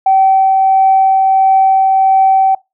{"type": "tone with tremolo", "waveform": "sine", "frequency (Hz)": 769, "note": "G5", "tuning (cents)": -33, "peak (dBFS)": -4, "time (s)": [0.06, 2.55], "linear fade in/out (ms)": 5, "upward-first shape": "triangle", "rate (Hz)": 1.5, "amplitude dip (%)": 25, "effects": ["noise-tail reverb RT60 0.2 s tail -22 dB re dry", "tanh soft clip ceiling 0 dBFS"]}